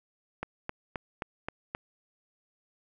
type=click train; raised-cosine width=0.5 ms; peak=-18 dBFS; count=6; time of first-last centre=0.43-1.749 s; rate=3.79 Hz; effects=none